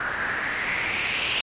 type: noise with low-pass filter sweep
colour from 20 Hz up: white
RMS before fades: -27 dBFS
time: 0-1.41 s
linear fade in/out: 5 ms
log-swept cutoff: 1500 to 2900 Hz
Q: 4.7
effects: resampled to 8000 Hz